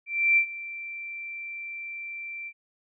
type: tone with ADSR envelope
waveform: sine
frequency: 2349 Hz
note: D7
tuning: in tune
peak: -16 dBFS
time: 0.06-2.53 s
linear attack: 310 ms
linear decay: 85 ms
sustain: -18 dB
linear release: 59 ms
effects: none